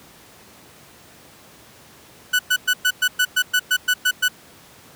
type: tone bursts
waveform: 30% pulse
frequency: 1487 Hz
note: F#6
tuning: 8 cents sharp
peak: -12 dBFS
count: 12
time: 2.33-4.284 s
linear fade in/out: 10 ms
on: 62 ms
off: 110 ms
effects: pink hiss -47 dBFS RMS until 4.95 s + high-pass 100 Hz 12 dB/octave